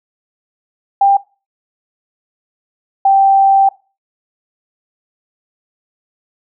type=tone pair in turn; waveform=sine; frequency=794 / 782.2 Hz; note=G5 / G5; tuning=+22 / -4 cents; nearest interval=unison; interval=26 cents; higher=first; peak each=-6 dBFS; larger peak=neither; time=1.01-1.17 / 3.05-3.69 s; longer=second; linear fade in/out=5 ms; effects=noise-tail reverb RT60 0.3 s tail -20 dB re dry